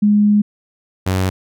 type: tone pair in turn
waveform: sine / sawtooth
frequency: 207.7 / 93.81 Hz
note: G#3 / F#2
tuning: 0 / +24 cents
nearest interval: octave + major second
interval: 1376 cents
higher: first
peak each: -9 / -11 dBFS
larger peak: first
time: 0.02-0.42 / 1.06-1.3 s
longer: first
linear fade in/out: 10 ms
effects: none